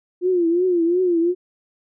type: tone with vibrato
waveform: sine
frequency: 350.3 Hz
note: F4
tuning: 5 cents sharp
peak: -15 dBFS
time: 0.21-1.35 s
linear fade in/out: 50 ms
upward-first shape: triangle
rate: 2.8 Hz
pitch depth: 120 cents each way
effects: none